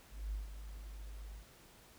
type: tone with ADSR envelope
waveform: sine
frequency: 51 Hz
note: G#1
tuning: 31 cents flat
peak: -35 dBFS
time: 0.09-1.46 s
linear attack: 240 ms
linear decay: 140 ms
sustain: -10 dB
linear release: 92 ms
effects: pink hiss -61 dBFS RMS until 1.98 s